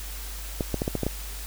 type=clicks; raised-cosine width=2 ms; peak=-12 dBFS; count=7; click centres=0.608 / 0.743 / 0.819 / 0.879 / 0.953 / 1.033 / 1.066 s; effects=added 50 Hz sine -35 dBFS peak until 1.46 s + white hiss -40 dBFS RMS until 1.46 s